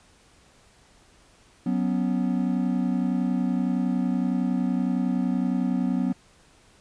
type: chord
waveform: triangle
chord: F# suspended fourth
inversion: none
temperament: just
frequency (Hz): 185 / 246.7 / 277.5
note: F#3 / B3 / C#4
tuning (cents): 0 / -2 / +2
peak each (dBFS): -24 / -23 / -28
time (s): 1.66-6.13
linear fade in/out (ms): 5
effects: pink hiss -57 dBFS RMS until 6.8 s + resampled to 22050 Hz